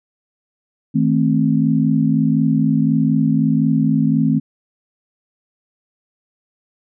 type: chord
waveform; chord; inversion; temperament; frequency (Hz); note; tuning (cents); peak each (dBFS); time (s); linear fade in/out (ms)
sine; A diminished; second; just; 158.4 / 220 / 264; Eb3 / A3 / C4; +31 / 0 / +16; -17; 0.94-4.4; 20
effects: none